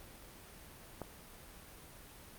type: click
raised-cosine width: 1 ms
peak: -26 dBFS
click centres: 1.017 s
effects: pink hiss -54 dBFS RMS until 2.38 s + Opus 32 kbps